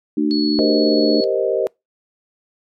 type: harmonic tone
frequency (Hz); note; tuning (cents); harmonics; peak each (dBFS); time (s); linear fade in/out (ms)
74.8; D2; +32; 3 / 4 / 5; -20 / -16 / -25; 0.17-1.21; 5
type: tone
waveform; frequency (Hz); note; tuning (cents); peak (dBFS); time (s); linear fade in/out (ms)
sine; 4379; C#8; -22; -23; 0.31-1.24; 0
type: chord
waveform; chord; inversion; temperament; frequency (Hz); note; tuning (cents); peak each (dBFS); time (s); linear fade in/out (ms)
sine; C minor seventh; second; equal; 392 / 466.2 / 523.3 / 622.3; G4 / Bb4 / C5 / Eb5; 0 / 0 / 0 / 0; -21; 0.59-1.67; 0
effects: noise-tail reverb RT60 0.2 s tail -26 dB re dry + MP3 64 kbps

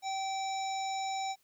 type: harmonic tone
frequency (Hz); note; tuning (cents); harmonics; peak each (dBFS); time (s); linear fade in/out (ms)
773; G5; -24; 1 / 3 / 5 / 7 / 9; -33 / -44 / -44 / -47 / -46; 0.02-1.36; 50
effects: white hiss -71 dBFS RMS until 1.43 s

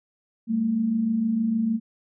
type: tone pair together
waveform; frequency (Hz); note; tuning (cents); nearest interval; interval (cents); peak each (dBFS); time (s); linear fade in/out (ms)
sine; 198.99 / 225.5; G3 / A3; +26 / +43; major second; 217; -30 / -21; 0.47-1.8; 50
effects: none

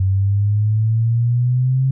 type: exponential sweep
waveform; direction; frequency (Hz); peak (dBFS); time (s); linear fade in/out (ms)
sine; up; 94.2 to 134.1; -13; 0-1.91; 5
effects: none

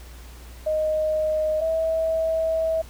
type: tone pair in turn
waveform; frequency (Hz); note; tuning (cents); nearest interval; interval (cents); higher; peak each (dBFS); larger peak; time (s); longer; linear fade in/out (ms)
sine; 621 / 646.8; D#5 / E5; -3 / -33; minor second; 70; second; -20; neither; 0.66-1.61 / 1.61-2.82; second; 10
effects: added 60 Hz sine -40 dBFS peak until 2.89 s + pink hiss -48 dBFS RMS until 2.89 s

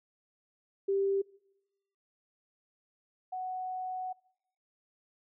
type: tone pair in turn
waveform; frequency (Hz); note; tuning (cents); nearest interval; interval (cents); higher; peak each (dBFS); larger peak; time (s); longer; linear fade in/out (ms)
sine; 393 / 741.9; G4 / F#5; +4 / +4; major seventh; 1100; second; -26 / -34; first; 0.88-1.22 / 3.32-4.13; second; 10
effects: noise-tail reverb RT60 0.9 s tail -24 dB re dry

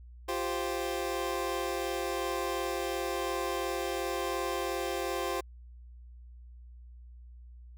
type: chord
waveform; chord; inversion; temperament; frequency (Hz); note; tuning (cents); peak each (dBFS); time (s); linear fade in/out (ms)
25% pulse; F suspended second; none; equal; 349.2 / 392 / 523.3; F4 / G4 / C5; 0 / 0 / 0; -32; 0.28-5.41; 10
effects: added 60 Hz sine -47 dBFS peak until 7.77 s

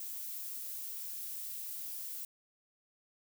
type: noise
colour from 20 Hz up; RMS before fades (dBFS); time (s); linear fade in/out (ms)
violet; -42; 0-2.25; 2
effects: none

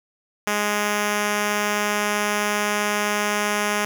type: tone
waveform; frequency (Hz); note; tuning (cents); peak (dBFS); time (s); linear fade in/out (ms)
5% pulse; 207.7; G#3; 0; -9; 0.47-3.85; 2
effects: none

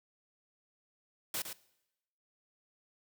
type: noise with echo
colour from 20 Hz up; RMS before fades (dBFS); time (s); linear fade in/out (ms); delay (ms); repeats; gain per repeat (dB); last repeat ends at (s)
white; -36; 1.34-1.42; 2; 110; 1; -7; 1.53
effects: noise-tail reverb RT60 0.9 s tail -21 dB re dry + high-pass 60 Hz 12 dB/octave

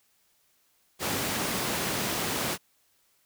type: high-pass noise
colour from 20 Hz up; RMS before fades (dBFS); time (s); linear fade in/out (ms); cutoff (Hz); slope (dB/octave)
pink; -30; 0.99-2.58; 50; 140; 12
effects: white hiss -68 dBFS RMS until 3.25 s

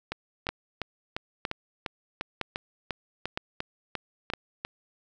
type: two click trains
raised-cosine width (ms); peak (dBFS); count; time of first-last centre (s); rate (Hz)
0.3; -15 / -13; 14 / 5; 0.12-4.65 / 0.49-4.336; 2.87 / 1.04
effects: none

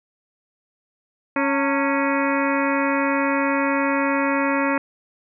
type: harmonic tone with a mistuned harmonic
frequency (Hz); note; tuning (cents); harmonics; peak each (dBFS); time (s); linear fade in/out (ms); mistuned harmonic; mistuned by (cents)
276.9; C#4; -2; 1 / 2 / 3 / 4 / 5 / 6 / 7 / 8 / 9; -22 / -25 / -27 / -28 / -29 / -30 / -30 / -31 / -32; 1.36-4.78; 2; 3; +150
effects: none

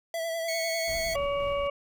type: tone with vibrato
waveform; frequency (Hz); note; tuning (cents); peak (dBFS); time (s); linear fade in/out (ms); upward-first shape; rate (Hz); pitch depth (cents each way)
square; 661; E5; +5; -30; 0.14-1.16; 2; sine; 10; 27
type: tone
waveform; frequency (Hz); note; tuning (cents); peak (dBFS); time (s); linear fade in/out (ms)
20% pulse; 2207; C#7; -8; -26; 0.48-1.14; 5
type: noise with tremolo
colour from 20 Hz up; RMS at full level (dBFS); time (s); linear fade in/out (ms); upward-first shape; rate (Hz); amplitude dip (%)
brown; -40; 0.87-1.68; 10; square; 3.8; 25
type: harmonic tone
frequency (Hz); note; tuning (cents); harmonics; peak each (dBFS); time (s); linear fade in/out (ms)
566; C#5; +36; 1 / 2 / 4 / 5; -27 / -33 / -39 / -41; 1.15-1.7; 5
effects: none

